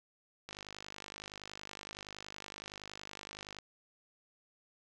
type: click train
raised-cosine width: 0.2 ms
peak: -27 dBFS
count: 158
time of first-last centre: 0.49-3.587 s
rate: 50.7 Hz
effects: none